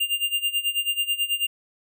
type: tone with tremolo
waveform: square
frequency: 2800 Hz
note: F7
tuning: 4 cents sharp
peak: -20 dBFS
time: 0-1.47 s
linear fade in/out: 10 ms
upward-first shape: sine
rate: 9.2 Hz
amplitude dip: 85%
effects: none